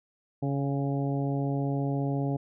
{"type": "harmonic tone with a mistuned harmonic", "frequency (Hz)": 139.6, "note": "C#3", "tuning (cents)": 13, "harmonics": [1, 2, 3, 4, 5, 6], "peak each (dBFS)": [-28, -31, -37, -39, -39, -43], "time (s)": [0.42, 2.37], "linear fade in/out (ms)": 10, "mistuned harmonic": 6, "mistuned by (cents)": -29, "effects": []}